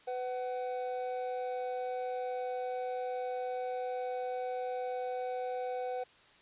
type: tone pair together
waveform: triangle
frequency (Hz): 502 / 750.2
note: B4 / F#5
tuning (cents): +28 / +24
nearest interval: perfect fifth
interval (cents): 696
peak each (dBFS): -34 / -36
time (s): 0.07-6.04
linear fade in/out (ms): 10
effects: white hiss -61 dBFS RMS until 6.41 s + resampled to 8000 Hz